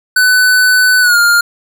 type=tone with pitch glide; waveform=square; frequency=1500 to 1407.7 Hz; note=F#6 to F6; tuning=+23 to +13 cents; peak=-7 dBFS; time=0.16-1.41 s; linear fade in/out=5 ms; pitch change=-110 cents; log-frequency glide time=1.01-1.18 s; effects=none